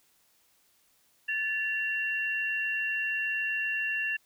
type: tone pair together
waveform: sine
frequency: 1743 / 2744 Hz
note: A6 / F7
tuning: -17 / -31 cents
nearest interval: minor sixth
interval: 786 cents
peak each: -30 / -31 dBFS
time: 1.28-4.17 s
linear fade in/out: 10 ms
effects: white hiss -67 dBFS RMS until 4.25 s